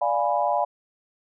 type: chord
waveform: sine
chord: D diminished seventh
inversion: none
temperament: equal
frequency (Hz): 587.3 / 698.5 / 830.6 / 987.8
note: D5 / F5 / Ab5 / Cb6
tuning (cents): 0 / 0 / 0 / 0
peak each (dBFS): -26 / -25 / -25 / -27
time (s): 0.01-0.65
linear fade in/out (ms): 10
effects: none